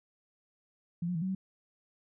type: tone with pitch steps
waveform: sine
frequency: 171.3 / 179 / 161.6 / 187.5 / 190.1 Hz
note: F3 / F3 / E3 / F#3 / F#3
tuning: -33 / +43 / -34 / +23 / +47 cents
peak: -30 dBFS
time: 1.02-1.35 s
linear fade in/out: 5 ms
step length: 66 ms
effects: none